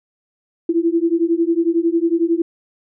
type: beating tone pair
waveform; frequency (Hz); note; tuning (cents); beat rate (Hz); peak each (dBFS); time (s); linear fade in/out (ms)
sine; 329.6 / 340.6; E4 / F4; 0 / -43; 11; -17; 0.69-2.42; 5
effects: none